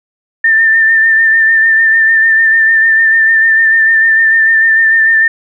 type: tone with vibrato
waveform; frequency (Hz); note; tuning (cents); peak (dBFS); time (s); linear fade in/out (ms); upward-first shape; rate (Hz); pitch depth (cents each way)
sine; 1794; A6; +33; -5; 0.44-5.28; 5; sine; 6.7; 27
effects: none